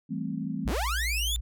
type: chord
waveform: sine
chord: A minor seventh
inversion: second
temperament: equal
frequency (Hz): 164.81 / 196 / 220 / 261.6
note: E3 / G3 / A3 / C4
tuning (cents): 0 / 0 / 0 / 0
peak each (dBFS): -35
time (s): 0.09-0.69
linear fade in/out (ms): 20
type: tone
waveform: sine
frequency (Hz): 58.27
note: A#1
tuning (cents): 0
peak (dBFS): -29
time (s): 0.65-1.41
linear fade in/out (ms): 10
type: linear sweep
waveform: sawtooth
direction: up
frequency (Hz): 41.56 to 3592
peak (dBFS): -25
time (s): 0.67-1.36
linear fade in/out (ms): 0
effects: none